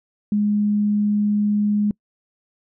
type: tone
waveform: sine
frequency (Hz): 207.7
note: G#3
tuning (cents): 0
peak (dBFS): -16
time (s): 0.32-1.91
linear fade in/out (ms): 2
effects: noise-tail reverb RT60 0.1 s tail -26 dB re dry